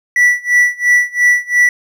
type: tone with tremolo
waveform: triangle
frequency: 1958 Hz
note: B6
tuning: 15 cents flat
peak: -4 dBFS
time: 0.16-1.69 s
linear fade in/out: 2 ms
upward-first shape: sine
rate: 2.9 Hz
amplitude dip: 95%
effects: none